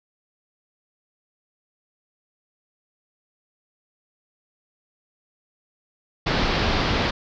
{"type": "low-pass noise", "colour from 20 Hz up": "pink", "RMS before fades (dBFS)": -22, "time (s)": [6.26, 7.11], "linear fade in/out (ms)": 10, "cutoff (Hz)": 5000, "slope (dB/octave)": 48, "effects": []}